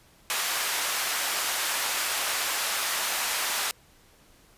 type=high-pass noise; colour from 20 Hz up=pink; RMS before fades=-28 dBFS; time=0.3-3.71 s; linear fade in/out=0 ms; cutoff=1000 Hz; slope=12 dB/octave; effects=pink hiss -58 dBFS RMS until 4.57 s + resampled to 32000 Hz